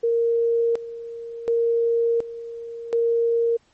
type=tone with tremolo; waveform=sine; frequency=464.8 Hz; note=A#4; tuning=5 cents flat; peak=-17 dBFS; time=0.03-3.57 s; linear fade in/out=10 ms; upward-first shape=square; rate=0.69 Hz; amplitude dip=80%; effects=pink hiss -62 dBFS RMS until 3.73 s + MP3 32 kbps